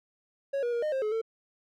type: tone with pitch steps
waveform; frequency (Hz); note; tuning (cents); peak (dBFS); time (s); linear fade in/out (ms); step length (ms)
triangle; 553 / 479.6 / 472.4 / 611 / 531 / 426.7 / 448.8; C#5 / A#4 / A#4 / D#5 / C5 / G#4 / A4; -4 / +49 / +23 / -32 / +25 / +47 / +34; -25; 0.53-1.216; 10; 98
effects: none